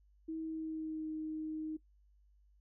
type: tone with pitch glide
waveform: sine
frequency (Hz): 320.8 to 312.2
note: E4 to D#4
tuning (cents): -47 to +6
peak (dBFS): -37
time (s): 0.28-1.77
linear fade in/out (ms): 10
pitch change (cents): -47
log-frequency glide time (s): 0.39-1.09
effects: noise-tail reverb RT60 0.1 s tail -18 dB re dry + added 50 Hz sine -64 dBFS peak until 2.6 s